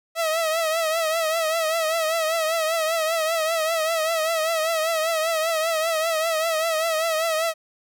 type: tone with vibrato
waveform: sawtooth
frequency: 646 Hz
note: E5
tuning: 35 cents flat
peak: -17 dBFS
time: 0.15-7.54 s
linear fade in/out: 50 ms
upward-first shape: triangle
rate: 5.1 Hz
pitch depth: 80 cents each way
effects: none